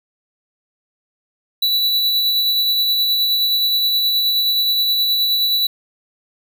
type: tone with tremolo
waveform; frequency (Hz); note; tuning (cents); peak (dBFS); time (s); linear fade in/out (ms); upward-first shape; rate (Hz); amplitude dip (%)
square; 3950; B7; 0; -14; 1.62-5.67; 5; sine; 9.5; 25
effects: none